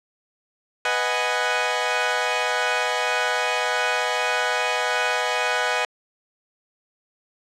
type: chord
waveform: 15% pulse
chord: G# minor seventh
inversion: first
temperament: equal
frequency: 493.9 / 622.3 / 740 / 830.6 Hz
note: B4 / D#5 / F#5 / G#5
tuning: 0 / 0 / 0 / 0 cents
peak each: -20 dBFS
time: 0.85-5.85 s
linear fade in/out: 2 ms
effects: low-pass 6000 Hz 12 dB/octave